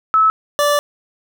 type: tone pair in turn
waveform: sine / 25% pulse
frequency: 1300 / 583.1 Hz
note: E6 / D5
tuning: -24 / -13 cents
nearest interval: octave + major second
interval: 1389 cents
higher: first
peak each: -9 dBFS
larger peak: neither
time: 0.14-0.3 / 0.59-0.79 s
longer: second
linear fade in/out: 0 ms
effects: none